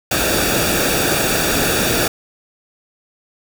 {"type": "noise with comb filter", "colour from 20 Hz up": "pink", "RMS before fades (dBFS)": -17, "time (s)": [0.11, 2.08], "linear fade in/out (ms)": 5, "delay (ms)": 0.97, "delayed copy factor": -0.65, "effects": []}